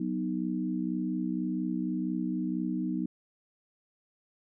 sine chord, B major, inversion second, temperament equal, 185 / 246.9 / 311.1 Hz, F#3 / B3 / D#4, 0 / 0 / 0 cents, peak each -33 dBFS, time 0-3.06 s, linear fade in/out 5 ms, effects none

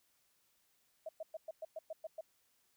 sine tone bursts, 639 Hz, D#5, 46 cents sharp, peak -40 dBFS, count 9, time 1.06-2.21 s, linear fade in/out 5 ms, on 30 ms, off 110 ms, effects white hiss -75 dBFS RMS until 2.76 s

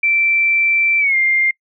sine tone with pitch glide, 2340 to 2109 Hz, D7 to C7, -7 to +13 cents, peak -12 dBFS, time 0.03-1.51 s, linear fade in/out 5 ms, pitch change -180 cents, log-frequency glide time 0.99-1.16 s, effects noise-tail reverb RT60 0.1 s tail -26 dB re dry

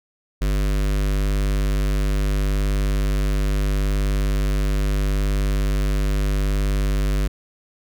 square tone with notch filter, 49.62 Hz, G1, 22 cents sharp, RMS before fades -20 dBFS, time 0.41-7.28 s, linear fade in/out 10 ms, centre 830 Hz, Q 1.9, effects none

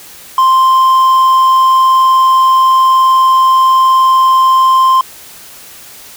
triangle tone, 1046.5 Hz, C6, in tune, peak -3 dBFS, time 0.38-5.01 s, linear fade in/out 2 ms, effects white hiss -34 dBFS RMS until 6.16 s

